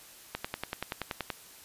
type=click train; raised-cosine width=0.3 ms; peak=-16 dBFS; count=11; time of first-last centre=0.35-1.302 s; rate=10.5 Hz; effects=white hiss -52 dBFS RMS until 1.64 s + resampled to 32000 Hz